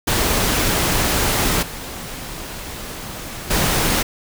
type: noise with level steps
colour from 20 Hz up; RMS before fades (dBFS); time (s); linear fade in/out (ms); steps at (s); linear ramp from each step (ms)
pink; -18 / -31 / -18; 0.07-4.03; 10; 1.62 / 3.5; 10
effects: none